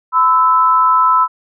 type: tone pair together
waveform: sine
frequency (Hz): 1010.6 / 1313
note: B5 / E6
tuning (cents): +40 / -7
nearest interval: perfect fourth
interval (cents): 453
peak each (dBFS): -11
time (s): 0.12-1.28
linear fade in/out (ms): 50
effects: none